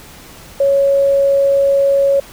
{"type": "tone", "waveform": "sine", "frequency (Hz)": 554.4, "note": "C#5", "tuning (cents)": 0, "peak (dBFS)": -9, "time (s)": [0.6, 2.2], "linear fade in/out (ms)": 5, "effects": ["pink hiss -38 dBFS RMS until 2.32 s"]}